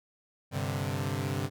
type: chord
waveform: sawtooth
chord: G suspended fourth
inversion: none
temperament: equal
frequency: 98 / 130.81 / 146.83 Hz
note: G2 / C3 / D3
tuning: 0 / 0 / 0 cents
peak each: -30 / -30 / -31 dBFS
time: 0.51-1.5 s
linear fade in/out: 50 ms
effects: none